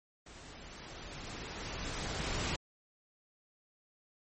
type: noise with level ramp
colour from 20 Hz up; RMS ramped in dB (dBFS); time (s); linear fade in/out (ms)
pink; -52 to -34; 0.26-2.56; 5
effects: MP3 32 kbps